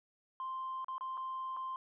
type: tone with dropouts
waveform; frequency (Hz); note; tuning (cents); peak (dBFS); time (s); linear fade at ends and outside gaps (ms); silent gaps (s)
sine; 1046.5; C6; 0; -36; 0.4-1.76; 1; 0.845-0.883 / 0.981-1.009 / 1.172-1.176 / 1.566-1.57
effects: tanh soft clip ceiling -34 dBFS